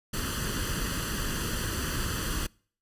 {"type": "noise with comb filter", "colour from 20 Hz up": "pink", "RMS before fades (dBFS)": -31, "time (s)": [0.13, 2.47], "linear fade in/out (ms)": 10, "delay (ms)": 0.66, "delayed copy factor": 0.75, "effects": ["noise-tail reverb RT60 0.5 s tail -26 dB re dry", "resampled to 32000 Hz"]}